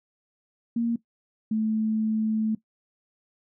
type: tone pair in turn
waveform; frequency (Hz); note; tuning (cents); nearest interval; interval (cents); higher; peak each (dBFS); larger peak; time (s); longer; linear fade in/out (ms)
sine; 233.1 / 218.4; A#3 / A3; 0 / -13; minor second; 113; first; -22; neither; 0.76-0.96 / 1.51-2.55; second; 5
effects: noise-tail reverb RT60 0.1 s tail -17 dB re dry